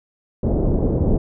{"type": "low-pass noise", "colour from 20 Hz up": "pink", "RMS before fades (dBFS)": -18, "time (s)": [0.43, 1.18], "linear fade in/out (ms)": 5, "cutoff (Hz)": 550, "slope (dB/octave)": 24, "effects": []}